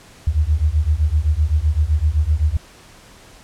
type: beating tone pair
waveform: sine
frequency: 72.5 / 80.3 Hz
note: D2 / E2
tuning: -22 / -45 cents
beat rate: 7.8 Hz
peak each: -17 dBFS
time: 0.27-2.57 s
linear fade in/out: 5 ms
effects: pink hiss -45 dBFS RMS until 3.43 s + low-pass 10000 Hz 12 dB/octave